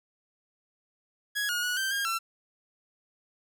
sawtooth tone with pitch steps, 1666 / 1438 / 1464 / 1561 / 1618 / 1348 Hz, G#6 / F#6 / F#6 / G6 / G#6 / E6, +5 / -50 / -19 / -8 / -46 / +38 cents, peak -24 dBFS, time 1.35-2.19 s, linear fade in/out 20 ms, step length 140 ms, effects none

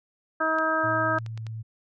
harmonic tone, 318 Hz, D#4, 38 cents sharp, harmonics 1 / 2 / 3 / 4 / 5, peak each -32 / -28 / -32 / -26 / -27 dBFS, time 0.4-1.19 s, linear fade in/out 10 ms
clicks, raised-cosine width 0.2 ms, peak -26 dBFS, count 5, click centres 0.586 / 1.186 / 1.263 / 1.376 / 1.467 s
sine tone with pitch glide, 113.8 to 111.39 Hz, A#2 to A2, -41 to +22 cents, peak -32 dBFS, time 0.83-1.63 s, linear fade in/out 20 ms, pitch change -37 cents, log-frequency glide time 1.15-1.39 s
effects none

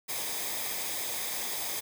white noise with comb filter, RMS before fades -34 dBFS, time 0.08-1.81 s, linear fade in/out 20 ms, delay 0.7 ms, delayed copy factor -0.55, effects none

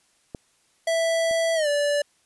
clicks, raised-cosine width 2 ms, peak -19 / -29 dBFS, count 2, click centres 0.348 / 1.311 s
square tone with pitch glide, 659.3 to 580.6 Hz, E5 to D5, 0 to -20 cents, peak -21 dBFS, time 0.87-2.02 s, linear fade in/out 5 ms, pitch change -220 cents, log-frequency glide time 1.55-1.68 s
effects white hiss -64 dBFS RMS until 2.25 s + resampled to 24000 Hz

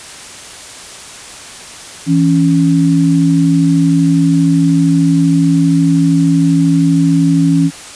sine tone pair together, 164.81 / 277.6 Hz, E3 / C#4, 0 / +3 cents, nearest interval major sixth, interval 903 cents, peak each -10 dBFS, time 2.06-7.71 s, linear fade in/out 50 ms, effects white hiss -31 dBFS RMS until 7.95 s + resampled to 22050 Hz

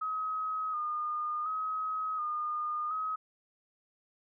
sine tone with vibrato, 1244.5 Hz, D#6, in tune, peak -31 dBFS, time 0.01-3.16 s, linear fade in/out 10 ms, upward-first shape square, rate 0.69 Hz, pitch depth 36 cents each way, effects none

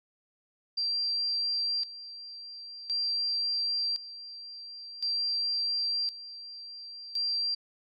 sine tone with tremolo, 4724 Hz, D8, 9 cents sharp, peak -27 dBFS, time 0.77-7.55 s, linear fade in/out 10 ms, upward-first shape square, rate 0.47 Hz, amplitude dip 80%, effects none

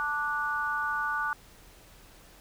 harmonic tone, 293.7 Hz, D4, in tune, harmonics 3 / 4 / 5, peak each -35 / -32 / -30 dBFS, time 0-1.33 s, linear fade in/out 0 ms, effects added 40 Hz sine -58 dBFS peak until 2.4 s + pink hiss -55 dBFS RMS until 2.4 s

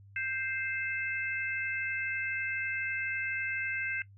harmonic tone, 524 Hz, C5, 2 cents sharp, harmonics 3 / 4 / 5, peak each -35 / -36 / -37 dBFS, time 0.16-4.02 s, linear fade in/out 2 ms, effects noise-tail reverb RT60 0.1 s tail -17 dB re dry + added 99 Hz sine -52 dBFS peak until 4.17 s

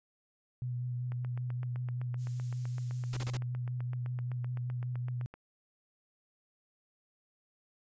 sine tone with vibrato, 123.47 Hz, B2, in tune, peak -33 dBFS, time 0.62-5.26 s, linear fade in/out 0 ms, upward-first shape sine, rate 5.2 Hz, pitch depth 18 cents each way
click train, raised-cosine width 0.5 ms, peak -33 dBFS, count 34, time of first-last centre 1.12-5.34 s, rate 7.82 Hz
violet noise, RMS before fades -49 dBFS, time 2.17-3.35 s, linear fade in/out 50 ms
pink noise bursts, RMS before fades -41 dBFS, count 4, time 3.13-3.37 s, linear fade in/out 2 ms, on 36 ms, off 32 ms
effects resampled to 16000 Hz

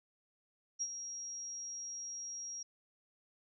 sine tone with ADSR envelope, 5640 Hz, F8, 16 cents sharp, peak -32 dBFS, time 0.79-2.63 s, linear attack 28 ms, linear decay 51 ms, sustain -9 dB, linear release 6 ms, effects none

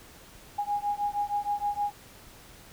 sine beating tone pair, 818 / 824.4 Hz, G#5 / G#5, -26 / -13 cents, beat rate 6.4 Hz, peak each -30 dBFS, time 0.58-1.92 s, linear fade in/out 10 ms, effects pink hiss -51 dBFS RMS until 2.72 s

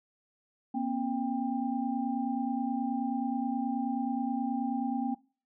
sine tone cluster, 239.3 / 268.7 / 795 Hz, A#3 / C4 / G5, +46 / +46 / +24 cents, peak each -32 / -33 / -35 dBFS, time 0.74-5.15 s, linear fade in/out 10 ms, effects noise-tail reverb RT60 0.4 s tail -22 dB re dry

